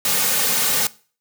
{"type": "noise with comb filter", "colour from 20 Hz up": "white", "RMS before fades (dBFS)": -19, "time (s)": [0.05, 0.87], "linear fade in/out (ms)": 2, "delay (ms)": 3, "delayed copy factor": -0.65, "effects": ["noise-tail reverb RT60 0.4 s tail -20 dB re dry", "high-pass 150 Hz 12 dB/octave"]}